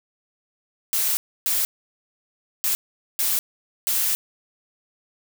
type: noise bursts at uneven times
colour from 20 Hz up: blue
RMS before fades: -22 dBFS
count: 5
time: 0.93-1.17 / 1.46-1.65 / 2.64-2.75 / 3.19-3.39 / 3.87-4.15 s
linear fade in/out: 0 ms
effects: none